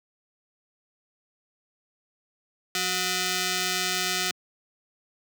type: ring-modulated tone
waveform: 5% pulse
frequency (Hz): 547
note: C#5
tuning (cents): -23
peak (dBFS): -10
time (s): 2.75-4.31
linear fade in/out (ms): 2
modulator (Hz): 916
effects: high-pass 200 Hz 12 dB/octave